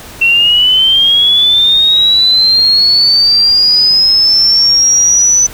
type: linear sweep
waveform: sine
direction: up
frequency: 2700 to 6020 Hz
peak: -5 dBFS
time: 0.21-5.47 s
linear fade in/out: 10 ms
effects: pink hiss -31 dBFS RMS until 5.53 s